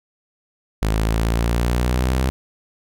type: exponential sweep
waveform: sawtooth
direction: up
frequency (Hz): 52.9 to 65.41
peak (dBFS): -13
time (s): 0.82-2.3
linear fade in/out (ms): 0
effects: none